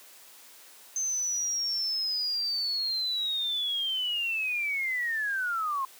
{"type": "linear sweep", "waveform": "sine", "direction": "down", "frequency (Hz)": [6272, 1046], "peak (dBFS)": -27, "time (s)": [0.96, 5.85], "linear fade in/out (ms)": 2, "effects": ["white hiss -52 dBFS RMS until 5.99 s", "high-pass 300 Hz 12 dB/octave"]}